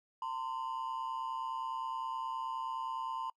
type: ring-modulated tone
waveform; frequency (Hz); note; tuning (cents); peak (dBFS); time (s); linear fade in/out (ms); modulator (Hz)
triangle; 972; B5; -28; -30; 0.22-3.3; 2; 64.8
effects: noise-tail reverb RT60 0.1 s tail -26 dB re dry + tanh soft clip ceiling -28 dBFS